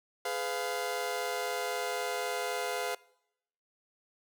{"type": "chord", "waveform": "sawtooth", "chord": "F diminished", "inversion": "first", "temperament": "just", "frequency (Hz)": [419.1, 502.9, 698.5], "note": ["Ab4", "Cb5", "F5"], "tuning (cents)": [16, 31, 0], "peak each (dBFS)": [-34, -32, -32], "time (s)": [0.25, 2.95], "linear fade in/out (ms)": 5, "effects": ["noise-tail reverb RT60 0.8 s tail -23 dB re dry"]}